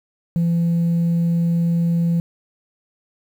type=tone; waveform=sine; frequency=169.3 Hz; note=E3; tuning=46 cents sharp; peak=-13 dBFS; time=0.36-2.2 s; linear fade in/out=0 ms; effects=tanh soft clip ceiling -14 dBFS + 8-bit